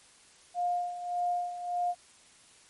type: tone with tremolo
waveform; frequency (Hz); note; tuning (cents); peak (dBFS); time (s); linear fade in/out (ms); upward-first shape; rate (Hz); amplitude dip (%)
sine; 708; F5; +23; -26; 0.54-1.95; 50; sine; 1.7; 70
effects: white hiss -58 dBFS RMS until 2.69 s + MP3 48 kbps